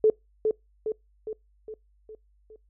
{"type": "tone with echo", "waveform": "sine", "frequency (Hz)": 434.3, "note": "A4", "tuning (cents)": -23, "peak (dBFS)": -15, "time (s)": [0.04, 0.1], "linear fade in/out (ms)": 2, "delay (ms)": 410, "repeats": 6, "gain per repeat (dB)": -5, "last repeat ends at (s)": 2.56, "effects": ["noise-tail reverb RT60 0.2 s tail -26 dB re dry", "added 50 Hz sine -60 dBFS peak until 2.69 s"]}